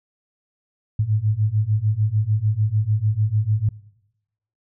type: beating tone pair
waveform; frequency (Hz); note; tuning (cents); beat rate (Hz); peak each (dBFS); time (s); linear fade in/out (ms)
sine; 103.6 / 110.3; G#2 / A2; -4 / +5; 6.7; -22 / -19; 0.99-3.69; 5
effects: noise-tail reverb RT60 0.9 s tail -22 dB re dry